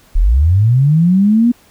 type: linear sweep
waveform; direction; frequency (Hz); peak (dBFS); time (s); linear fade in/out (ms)
sine; up; 32.7 to 244.6; -7; 0.15-1.52; 10
effects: pink hiss -48 dBFS RMS until 1.7 s

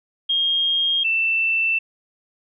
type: tone pair in turn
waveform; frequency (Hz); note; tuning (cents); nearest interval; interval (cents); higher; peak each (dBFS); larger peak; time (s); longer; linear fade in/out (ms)
sine; 3235 / 2668; G#7 / E7; -46 / +20; minor third; 334; first; -17; neither; 0.29-1.04 / 1.04-1.79; neither; 10
effects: none

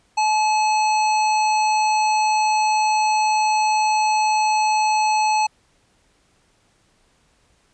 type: harmonic tone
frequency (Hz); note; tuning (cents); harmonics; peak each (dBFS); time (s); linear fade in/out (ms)
859; A5; -42; 1 / 3 / 5 / 7 / 9; -16 / -26 / -30 / -33 / -35; 0.17-5.47; 10
effects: pink hiss -61 dBFS RMS until 7.73 s + resampled to 22050 Hz

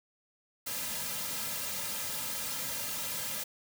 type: noise with comb filter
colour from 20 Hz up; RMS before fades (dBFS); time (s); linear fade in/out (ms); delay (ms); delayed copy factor
white; -36; 0.66-3.44; 10; 2.7; -1
effects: none

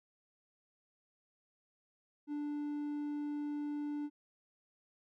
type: tone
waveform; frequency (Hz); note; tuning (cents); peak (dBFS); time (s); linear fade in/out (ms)
triangle; 293.7; D4; 0; -34; 2.27-4.1; 50
effects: none

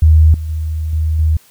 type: tone with level steps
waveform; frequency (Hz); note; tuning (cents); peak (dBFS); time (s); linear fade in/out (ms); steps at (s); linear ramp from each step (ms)
sine; 78.6; D#2; +18; -4 / -19 / -16 / -12 / -9; 0.02-1.37; 5; 0.34 / 0.49 / 0.93 / 1.19; 2
effects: white hiss -48 dBFS RMS until 1.5 s

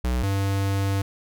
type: tone pair in turn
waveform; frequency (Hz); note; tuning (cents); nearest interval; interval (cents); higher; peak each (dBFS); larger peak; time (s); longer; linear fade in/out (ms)
square; 61.9 / 98.26; B1 / G2; +5 / +5; minor sixth; 800; second; -22; neither; 0.04-0.23 / 0.23-1.02; second; 5
effects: none

